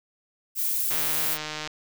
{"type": "noise", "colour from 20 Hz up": "violet", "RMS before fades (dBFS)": -26, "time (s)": [0.55, 1.38], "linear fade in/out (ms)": 50}
{"type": "click train", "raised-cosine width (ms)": 0.2, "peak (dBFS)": -15, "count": 118, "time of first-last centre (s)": [0.91, 1.675], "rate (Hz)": 153}
{"effects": []}